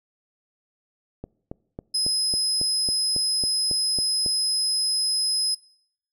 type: click train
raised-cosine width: 2 ms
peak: -20 dBFS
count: 12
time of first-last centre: 1.24-4.262 s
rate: 3.64 Hz
type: tone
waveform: 35% pulse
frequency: 5080 Hz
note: D#8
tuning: 35 cents sharp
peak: -18 dBFS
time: 1.94-5.55 s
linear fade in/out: 10 ms
effects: noise-tail reverb RT60 0.7 s tail -25 dB re dry